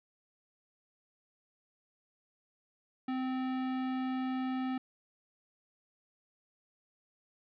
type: tone with hard clipping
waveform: sine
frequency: 258.8 Hz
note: C4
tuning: 19 cents flat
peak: -34 dBFS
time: 3.08-4.78 s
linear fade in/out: 5 ms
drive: 17 dB
effects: resampled to 11025 Hz